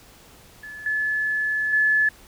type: tone with level steps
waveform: sine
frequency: 1723 Hz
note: A6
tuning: 37 cents flat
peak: -35 / -21 / -16 dBFS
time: 0.63-2.09 s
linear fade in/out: 5 ms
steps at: 0.86 / 1.73 s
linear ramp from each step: 2 ms
effects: pink hiss -50 dBFS RMS until 2.27 s